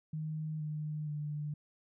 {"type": "tone with pitch steps", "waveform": "sine", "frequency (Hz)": [155.56, 152.18, 148.88], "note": ["D#3", "D#3", "D3"], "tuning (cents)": [0, -38, 24], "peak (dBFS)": -35, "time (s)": [0.13, 1.54], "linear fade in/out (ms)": 5, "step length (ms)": 470, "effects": []}